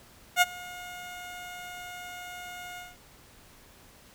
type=tone with ADSR envelope; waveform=15% pulse; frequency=717 Hz; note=F5; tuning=45 cents sharp; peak=-10 dBFS; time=0.36-2.97 s; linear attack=55 ms; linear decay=30 ms; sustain=-23 dB; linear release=190 ms; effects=pink hiss -55 dBFS RMS until 4.14 s